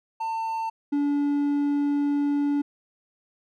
triangle tone pair in turn, 898 / 287.5 Hz, A5 / D4, +35 / -37 cents, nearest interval octave + minor sixth, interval 1972 cents, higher first, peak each -24 / -19 dBFS, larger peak second, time 0.2-0.7 / 0.92-2.62 s, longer second, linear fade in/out 10 ms, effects none

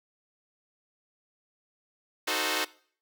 5% pulse chord, D# diminished seventh, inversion none, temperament equal, 311.1 / 370 / 440 / 523.3 Hz, D#4 / F#4 / A4 / C5, 0 / 0 / 0 / 0 cents, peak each -21 dBFS, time 2.27-2.65 s, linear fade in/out 10 ms, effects noise-tail reverb RT60 0.5 s tail -21 dB re dry

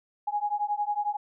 sine beating tone pair, 824 / 835 Hz, G#5 / G#5, -14 / +9 cents, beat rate 11 Hz, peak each -29 dBFS, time 0.27-1.17 s, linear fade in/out 10 ms, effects none

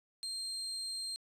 35% pulse tone, 4186 Hz, C8, in tune, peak -36 dBFS, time 0.23-1.16 s, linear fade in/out 0 ms, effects resampled to 32000 Hz + 11-bit

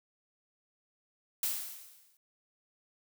blue noise with exponential decay, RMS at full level -30 dBFS, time 1.43-2.17 s, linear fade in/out 2 ms, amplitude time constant 160 ms, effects none

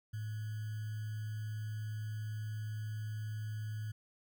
sine tone with sample-and-hold, 107.8 Hz, A2, 35 cents flat, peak -37 dBFS, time 0.13-3.92 s, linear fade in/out 10 ms, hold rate 1575 Hz, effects none

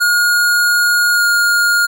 square tone with pitch glide, 1433 to 1421.5 Hz, F6 to F6, +44 to +30 cents, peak -11 dBFS, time 0-1.87 s, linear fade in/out 20 ms, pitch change -14 cents, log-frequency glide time 1.13-1.26 s, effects none

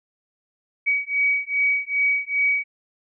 sine beating tone pair, 2264 / 2266.5 Hz, C#7 / C#7, +36 / +38 cents, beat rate 2.5 Hz, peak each -22 dBFS, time 0.86-2.64 s, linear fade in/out 20 ms, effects none

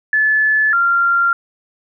sine tone pair in turn, 1730 / 1385.1 Hz, A6 / F6, -30 / -15 cents, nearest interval major third, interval 385 cents, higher first, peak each -11 dBFS, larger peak neither, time 0.13-0.73 / 0.73-1.33 s, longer neither, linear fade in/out 2 ms, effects none

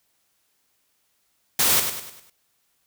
white noise with echo, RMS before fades -19 dBFS, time 1.59-1.8 s, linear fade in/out 5 ms, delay 100 ms, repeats 5, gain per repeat -7 dB, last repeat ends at 2.3 s, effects white hiss -69 dBFS RMS until 2.86 s

